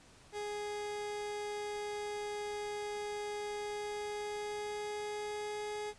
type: tone with pitch glide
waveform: 30% pulse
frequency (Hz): 415.3 to 419.4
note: G#4 to G#4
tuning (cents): 0 to +17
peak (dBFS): -35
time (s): 0.32-5.94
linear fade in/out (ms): 50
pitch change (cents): +17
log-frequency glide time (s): 3.56-5.8
effects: pink hiss -60 dBFS RMS until 5.98 s + resampled to 22050 Hz